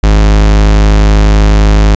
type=tone; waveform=45% pulse; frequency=51.91 Hz; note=G#1; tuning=in tune; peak=-3 dBFS; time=0.03-1.95 s; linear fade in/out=5 ms; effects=resampled to 16000 Hz